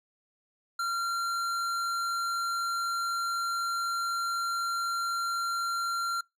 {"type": "tone with tanh clipping", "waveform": "sine", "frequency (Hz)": 1376, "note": "F6", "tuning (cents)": -26, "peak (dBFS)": -30, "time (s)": [0.79, 6.21], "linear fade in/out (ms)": 5, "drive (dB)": 16, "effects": ["noise-tail reverb RT60 0.2 s tail -25 dB re dry"]}